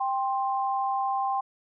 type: tone pair together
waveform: sine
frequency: 789.1 / 1052 Hz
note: G5 / C6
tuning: +11 / +9 cents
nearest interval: perfect fourth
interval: 498 cents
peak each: -26 / -29 dBFS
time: 0-1.41 s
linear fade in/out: 10 ms
effects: none